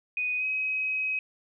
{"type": "tone with pitch glide", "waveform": "sine", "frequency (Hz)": [2489, 2537], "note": ["D#7", "D#7"], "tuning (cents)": [0, 33], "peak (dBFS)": -26, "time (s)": [0.17, 1.19], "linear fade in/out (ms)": 2, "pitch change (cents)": 33, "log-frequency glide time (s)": [0.37, 0.45], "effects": []}